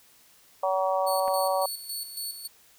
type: harmonic tone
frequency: 189.1 Hz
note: F#3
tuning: 38 cents sharp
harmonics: 3 / 4 / 5 / 6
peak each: -26 / -28 / -30 / -32 dBFS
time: 0.63-1.66 s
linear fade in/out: 5 ms
type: tone with tremolo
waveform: 15% pulse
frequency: 4435 Hz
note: C#8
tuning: in tune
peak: -25 dBFS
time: 1.06-2.48 s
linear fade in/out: 20 ms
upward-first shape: square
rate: 3.6 Hz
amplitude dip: 60%
type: clicks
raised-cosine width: 0.5 ms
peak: -27 dBFS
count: 2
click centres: 1.278 / 1.282 s
effects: white hiss -58 dBFS RMS until 2.78 s